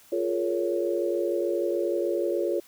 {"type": "chord", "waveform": "sine", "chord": "Bb minor seventh", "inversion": "second", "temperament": "just", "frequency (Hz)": [349.6, 419.5, 466.2, 559.4], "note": ["F4", "Ab4", "Bb4", "Db5"], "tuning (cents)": [2, 17, 0, 16], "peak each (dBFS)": [-27, -31, -32, -29], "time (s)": [0.12, 2.6], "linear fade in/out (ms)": 5, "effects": ["white hiss -55 dBFS RMS until 2.67 s"]}